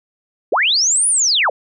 sine linear two-way sweep, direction up then down, 300.4 to 9956 to 441.4 Hz, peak -12 dBFS, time 0.52-1.5 s, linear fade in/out 5 ms, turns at 1.08 s, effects none

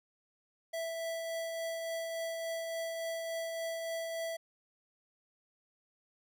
square tone with tremolo, 659.3 Hz, E5, in tune, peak -35 dBFS, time 0.73-4.37 s, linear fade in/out 10 ms, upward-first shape triangle, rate 3.5 Hz, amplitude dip 30%, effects none

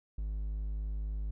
triangle tone, 51.91 Hz, G#1, in tune, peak -31 dBFS, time 0.18-1.31 s, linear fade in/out 5 ms, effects none

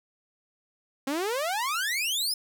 sawtooth exponential sweep, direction up, 261.6 to 5270 Hz, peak -23 dBFS, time 1.07-2.34 s, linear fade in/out 5 ms, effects none

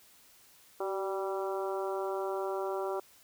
harmonic tone with a mistuned harmonic, 194.6 Hz, G3, 12 cents flat, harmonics 2 / 3 / 4 / 5 / 6 / 7, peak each -34 / -38 / -40 / -42 / -44 / -45 dBFS, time 0.8-3 s, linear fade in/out 5 ms, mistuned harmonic 2, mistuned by -30 cents, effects white hiss -60 dBFS RMS until 3.23 s

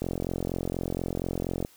click train, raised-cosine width 2 ms, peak -16 dBFS, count 73, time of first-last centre 0.02-1.649 s, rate 44.2 Hz, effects white hiss -57 dBFS RMS until 1.76 s

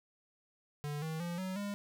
square tone with pitch steps, 146.83 / 159.2 / 172.61 / 187.14 / 202.9 Hz, D3 / D#3 / F3 / F#3 / G#3, 0 / +40 / -20 / +20 / -40 cents, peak -37 dBFS, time 0.84-1.74 s, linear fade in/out 0 ms, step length 180 ms, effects none

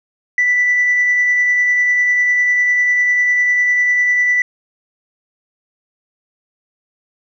sine tone with tremolo, 1975.5 Hz, B6, in tune, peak -9 dBFS, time 0.38-4.42 s, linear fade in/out 2 ms, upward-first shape sine, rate 10 Hz, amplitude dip 25%, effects tanh soft clip ceiling -7 dBFS

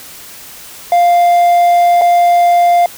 triangle tone with dropouts, 698.5 Hz, F5, in tune, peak -4 dBFS, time 0.92-2.86 s, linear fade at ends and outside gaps 2 ms, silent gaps 2.013-2.017 s, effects white hiss -33 dBFS RMS until 2.97 s

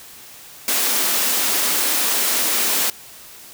white high-pass noise, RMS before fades -19 dBFS, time 0.68-2.9 s, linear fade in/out 2 ms, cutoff 200 Hz, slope 96 dB/octave, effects white hiss -41 dBFS RMS until 3.53 s

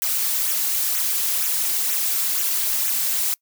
blue noise with flanger, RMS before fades -22 dBFS, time 0.02-3.34 s, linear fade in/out 0 ms, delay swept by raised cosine 0.2 to 4.1 ms, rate 2.1 Hz, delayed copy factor -0.7, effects noise-tail reverb RT60 0.1 s tail -25 dB re dry

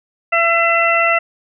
harmonic tone, 673 Hz, E5, 36 cents sharp, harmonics 1 / 2 / 3 / 4, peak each -17 / -17 / -17 / -17 dBFS, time 0.32-1.19 s, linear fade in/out 10 ms, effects none

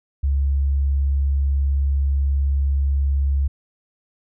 sine tone, 69.3 Hz, C#2, in tune, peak -16 dBFS, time 0.23-3.48 s, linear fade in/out 10 ms, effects none

